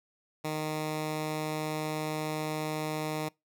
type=tone; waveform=10% pulse; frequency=154.6 Hz; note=D#3; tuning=11 cents flat; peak=-23 dBFS; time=0.44-3.29 s; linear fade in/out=10 ms; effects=noise-tail reverb RT60 0.2 s tail -24 dB re dry